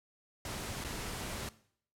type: noise with dropouts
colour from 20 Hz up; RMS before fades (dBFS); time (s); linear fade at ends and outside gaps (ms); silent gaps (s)
pink; -40; 0.45-1.49; 2; 0.841-0.846
effects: noise-tail reverb RT60 0.6 s tail -18 dB re dry + low-pass 12000 Hz 12 dB/octave